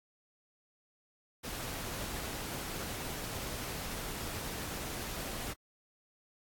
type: noise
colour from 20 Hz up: pink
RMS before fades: -40 dBFS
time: 1.43-5.54 s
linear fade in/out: 20 ms
effects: AAC 64 kbps